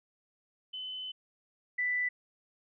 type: tone pair in turn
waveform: sine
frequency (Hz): 3031 / 1983.3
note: F#7 / B6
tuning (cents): +41 / +7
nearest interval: perfect fifth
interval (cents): 734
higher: first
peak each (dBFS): -37 / -28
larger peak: second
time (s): 0.73-1.12 / 1.78-2.09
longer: first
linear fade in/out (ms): 10
effects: none